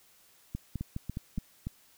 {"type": "two click trains", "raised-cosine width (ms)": 5, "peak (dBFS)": [-22, -22], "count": [5, 4], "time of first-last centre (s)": [[0.55, 1.378], [0.81, 1.67]], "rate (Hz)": [4.83, 3.49], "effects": ["white hiss -62 dBFS RMS until 1.97 s"]}